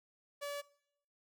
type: tone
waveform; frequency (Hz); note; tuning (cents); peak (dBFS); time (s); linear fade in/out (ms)
sawtooth; 574; D5; -40; -35; 0.41-0.62; 20
effects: noise-tail reverb RT60 0.7 s tail -21 dB re dry